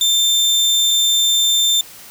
30% pulse tone pair in turn, 3580 / 3580 Hz, A7 / A7, +29 / +29 cents, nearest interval unison, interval 0 cents, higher neither, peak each -10 dBFS, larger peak neither, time 0.01-0.91 / 0.91-1.81 s, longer neither, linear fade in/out 2 ms, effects white hiss -39 dBFS RMS until 2.1 s

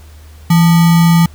sine tone with sample-and-hold, 167.4 Hz, E3, 27 cents sharp, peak -5 dBFS, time 0.5-1.26 s, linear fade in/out 5 ms, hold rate 1050 Hz, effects added 76 Hz sine -34 dBFS peak until 1.34 s + pink hiss -45 dBFS RMS until 1.34 s

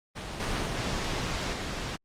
pink noise with level steps, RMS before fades -36 / -29 / -31 / -34 dBFS, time 0.15-1.97 s, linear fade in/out 20 ms, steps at 0.4 / 0.66 / 1.53 s, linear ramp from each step 2 ms, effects low-pass 6000 Hz 12 dB/octave + Opus 32 kbps

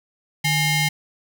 sawtooth ring-modulated tone, 987.8 Hz, B5, in tune, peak -11 dBFS, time 0.44-0.89 s, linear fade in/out 10 ms, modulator 1140 Hz, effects none

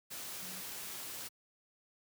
sine tone in noise, 185 Hz, F#3, in tune, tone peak -53 dBFS, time 0.41-0.62 s, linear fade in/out 20 ms, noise white, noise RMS -44 dBFS, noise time 0.1-1.29 s, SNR -12 dB, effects high-pass 80 Hz 12 dB/octave

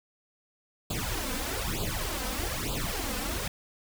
pink noise with flanger, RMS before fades -32 dBFS, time 0.9-3.48 s, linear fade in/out 5 ms, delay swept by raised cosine 0.25 to 3.95 ms, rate 1.1 Hz, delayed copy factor +0.95, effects none

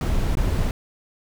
brown noise with dropouts, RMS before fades -21 dBFS, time 0.01-0.71 s, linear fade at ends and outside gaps 1 ms, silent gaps 0.353-0.371 s, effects none

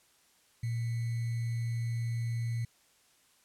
sine tone with sample-and-hold, 116.54 Hz, A#2, in tune, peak -30 dBFS, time 0.63-2.65 s, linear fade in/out 5 ms, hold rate 2100 Hz, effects white hiss -66 dBFS RMS until 3.44 s + low-pass 11000 Hz 12 dB/octave

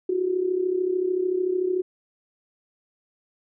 sine tone with amplitude modulation, 367.2 Hz, F#4, 13 cents flat, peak -18 dBFS, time 0.09-1.82 s, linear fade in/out 5 ms, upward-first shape sine, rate 33.5 Hz, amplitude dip 70%, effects none

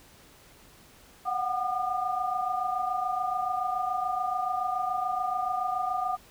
sine tone cluster, 727 / 754 / 1211 Hz, F#5 / F#5 / D#6, -31 / +32 / -47 cents, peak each -31 dBFS, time 1.25-6.17 s, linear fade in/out 20 ms, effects pink hiss -55 dBFS RMS until 6.3 s

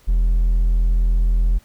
triangle tone with hard clipping, 41.79 Hz, E1, 24 cents sharp, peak -14 dBFS, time 0.07-1.59 s, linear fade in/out 20 ms, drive 5 dB, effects pink hiss -54 dBFS RMS until 1.64 s

